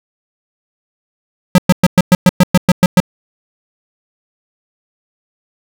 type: tone bursts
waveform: square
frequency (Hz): 180.9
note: F#3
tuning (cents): -39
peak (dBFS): -4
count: 11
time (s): 1.55-3.002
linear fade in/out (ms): 2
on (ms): 32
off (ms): 110
effects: none